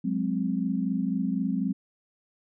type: tone cluster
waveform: sine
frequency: 182.7 / 206.7 / 261.2 Hz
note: F#3 / G#3 / C4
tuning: -22 / -8 / -3 cents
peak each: -29 dBFS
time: 0.04-1.73 s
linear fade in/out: 10 ms
effects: none